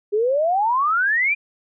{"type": "exponential sweep", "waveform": "sine", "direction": "up", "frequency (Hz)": [401, 2445], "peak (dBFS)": -16, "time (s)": [0.12, 1.35], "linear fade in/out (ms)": 20, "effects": []}